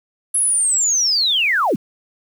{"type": "linear sweep", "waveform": "sine", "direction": "down", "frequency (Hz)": [10940, 130], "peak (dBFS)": -14, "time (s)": [0.34, 1.76], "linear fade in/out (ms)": 10, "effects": ["7-bit"]}